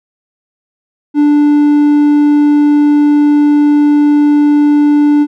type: tone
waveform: triangle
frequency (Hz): 293.7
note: D4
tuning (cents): 0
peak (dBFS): -3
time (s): 1.14-5.27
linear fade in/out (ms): 50
effects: none